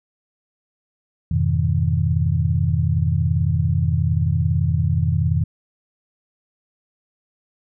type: chord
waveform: sine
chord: F half-diminished seventh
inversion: none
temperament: just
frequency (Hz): 87.31 / 104.77 / 125.72 / 157.15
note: F2 / Ab2 / Cb3 / Eb3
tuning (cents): 0 / +16 / +31 / +18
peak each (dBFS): -20 / -25 / -22 / -21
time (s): 1.31-5.44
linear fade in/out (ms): 5
effects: none